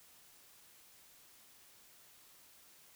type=silence; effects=white hiss -62 dBFS RMS until 2.95 s